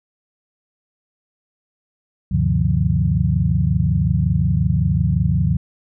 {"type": "tone cluster", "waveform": "sine", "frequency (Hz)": [75.4, 98.8, 131, 151, 176.5], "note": ["D2", "G2", "C3", "D3", "F3"], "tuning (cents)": [46, 14, 2, 48, 19], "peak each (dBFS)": -21, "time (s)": [2.31, 5.57], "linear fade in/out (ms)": 10, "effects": []}